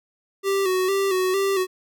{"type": "tone with vibrato", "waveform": "square", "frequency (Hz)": 381.6, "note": "G4", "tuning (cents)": -47, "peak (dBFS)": -20, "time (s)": [0.43, 1.67], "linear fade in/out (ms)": 50, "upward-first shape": "square", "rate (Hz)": 2.2, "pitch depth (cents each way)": 48, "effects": []}